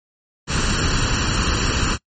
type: noise with comb filter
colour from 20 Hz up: pink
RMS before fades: -19 dBFS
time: 0.47-1.98 s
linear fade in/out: 50 ms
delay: 0.7 ms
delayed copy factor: +0.65
effects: noise-tail reverb RT60 0.1 s tail -24 dB re dry + MP3 32 kbps